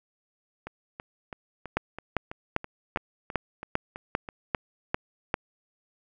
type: two click trains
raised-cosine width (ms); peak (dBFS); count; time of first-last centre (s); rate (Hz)
0.5; -22 / -9; 12 / 10; 0.67-4.288 / 1.77-5.341; 3.04 / 2.52
effects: none